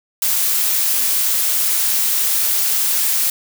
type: noise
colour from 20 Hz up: blue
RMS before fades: -17 dBFS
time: 0.22-3.3 s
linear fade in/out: 2 ms
effects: none